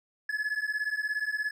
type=beating tone pair; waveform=triangle; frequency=1699 / 1716 Hz; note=G#6 / A6; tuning=+39 / -44 cents; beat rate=17 Hz; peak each=-30 dBFS; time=0.29-1.51 s; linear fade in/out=5 ms; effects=none